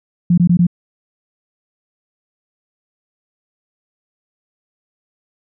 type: tone bursts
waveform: sine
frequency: 174.5 Hz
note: F3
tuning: 1 cent flat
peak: -8 dBFS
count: 4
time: 0.3-0.668 s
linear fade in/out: 5 ms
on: 77 ms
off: 20 ms
effects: none